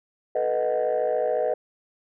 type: chord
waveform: sine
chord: B dominant seventh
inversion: third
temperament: equal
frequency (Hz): 440 / 493.9 / 622.3 / 740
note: A4 / B4 / D#5 / F#5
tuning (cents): 0 / 0 / 0 / 0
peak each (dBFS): -28 / -24 / -24 / -29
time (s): 0.35-1.54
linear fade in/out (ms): 5
effects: tanh soft clip ceiling -16 dBFS